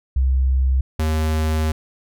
sine / square tone pair in turn, 65.41 / 78.34 Hz, C2 / D#2, 0 / +12 cents, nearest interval minor third, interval 312 cents, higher second, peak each -14 / -18 dBFS, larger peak first, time 0.16-0.81 / 0.99-1.72 s, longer second, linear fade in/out 5 ms, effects none

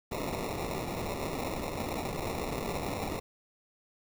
white noise with sample-and-hold, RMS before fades -35 dBFS, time 0.11-3.2 s, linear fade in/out 10 ms, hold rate 1575 Hz, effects none

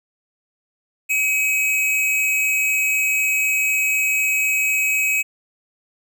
square tone pair together, 2282 / 2554 Hz, C#7 / D#7, +50 / +45 cents, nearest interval major second, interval 195 cents, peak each -27 / -18 dBFS, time 1.09-5.23 s, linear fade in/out 20 ms, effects none

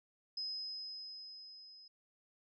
sine tone with level ramp, 5070 Hz, D#8, 32 cents sharp, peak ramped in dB -37 to -55 dBFS, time 0.37-1.88 s, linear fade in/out 5 ms, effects none

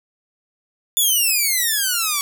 5% pulse exponential sweep, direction down, 3524 to 1117 Hz, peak -7 dBFS, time 0.97-2.21 s, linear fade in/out 0 ms, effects none

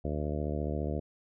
harmonic tone, 74.6 Hz, D2, 28 cents sharp, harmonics 1 / 2 / 3 / 4 / 5 / 6 / 7 / 8 / 9, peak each -34 / -37 / -39 / -40 / -41 / -42 / -42 / -43 / -44 dBFS, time 0.04-1 s, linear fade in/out 10 ms, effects none

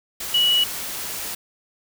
sine tone in noise, 2930 Hz, F#7, 18 cents flat, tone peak -15 dBFS, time 0.34-0.64 s, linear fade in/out 5 ms, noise white, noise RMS -30 dBFS, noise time 0.2-1.35 s, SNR +12 dB, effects none

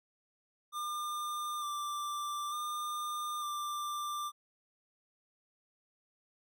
square tone with pitch steps, 1202 / 1178 / 1205 / 1184 Hz, D6 / D6 / D6 / D6, +40 / +5 / +44 / +14 cents, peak -36 dBFS, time 0.72-4.32 s, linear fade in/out 50 ms, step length 900 ms, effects none

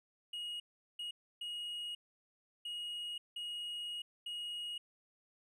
triangle tone bursts at uneven times, 2884 Hz, F#7, 45 cents flat, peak -38 dBFS, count 6, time 0.33-0.6 / 0.99-1.11 / 1.41-1.95 / 2.65-3.18 / 3.36-4.02 / 4.26-4.78 s, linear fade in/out 5 ms, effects none

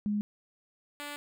sine / 5% pulse tone pair in turn, 207.7 / 290.9 Hz, G#3 / D4, 0 / -16 cents, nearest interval tritone, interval 584 cents, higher second, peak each -27 dBFS, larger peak neither, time 0.06-0.21 / 1-1.16 s, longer second, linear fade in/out 0 ms, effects none

